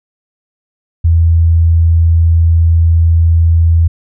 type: tone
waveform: sine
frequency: 82.9 Hz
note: E2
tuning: 10 cents sharp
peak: -5 dBFS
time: 1.04-3.88 s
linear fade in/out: 10 ms
effects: none